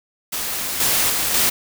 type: noise with level steps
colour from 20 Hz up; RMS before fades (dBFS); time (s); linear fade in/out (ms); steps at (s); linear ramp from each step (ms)
white; -25 / -18 / -21 / -17; 0.32-1.5; 10; 0.8 / 1.1 / 1.34; 2
effects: none